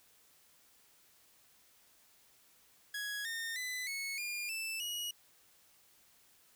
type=tone with pitch steps; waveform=sawtooth; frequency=1667 / 1828.4 / 2005 / 2200 / 2413 / 2646 / 2902 Hz; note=G#6 / A#6 / B6 / C#7 / D7 / E7 / F#7; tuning=+6 / -34 / +26 / -14 / +46 / +6 / -34 cents; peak=-34 dBFS; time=2.94-5.11 s; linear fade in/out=5 ms; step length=310 ms; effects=white hiss -66 dBFS RMS until 6.55 s